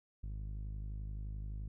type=tone with low-pass filter; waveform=sawtooth; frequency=51.6 Hz; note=G#1; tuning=10 cents flat; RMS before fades=-42 dBFS; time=0.23-1.68 s; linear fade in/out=5 ms; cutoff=130 Hz; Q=0.74; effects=none